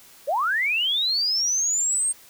sine linear sweep, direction up, 498.6 to 8680 Hz, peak -20 dBFS, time 0.27-2.13 s, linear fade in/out 20 ms, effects white hiss -50 dBFS RMS until 2.29 s

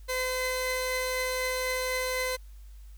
sawtooth tone pair together, 511 / 2048 Hz, C5 / C7, -41 / -38 cents, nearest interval 2 octaves, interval 2403 cents, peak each -26 / -29 dBFS, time 0.08-2.37 s, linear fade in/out 20 ms, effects added 50 Hz sine -44 dBFS peak until 2.97 s + white hiss -64 dBFS RMS until 2.97 s

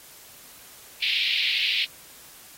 pink band-pass noise, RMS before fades -25 dBFS, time 1.02-1.85 s, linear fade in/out 5 ms, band 2300 to 4200 Hz, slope 48 dB/octave, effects white hiss -48 dBFS RMS until 2.57 s + AAC 48 kbps

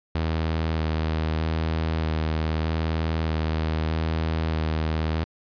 sawtooth tone with vibrato, 79.6 Hz, D#2, 40 cents sharp, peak -19 dBFS, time 0.15-5.24 s, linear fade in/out 0 ms, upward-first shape square, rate 0.8 Hz, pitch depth 14 cents each way, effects resampled to 11025 Hz

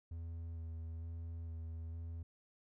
triangle tone with vibrato, 82.41 Hz, E2, in tune, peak -40 dBFS, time 0.11-2.23 s, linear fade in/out 5 ms, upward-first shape square, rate 1.1 Hz, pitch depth 15 cents each way, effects none

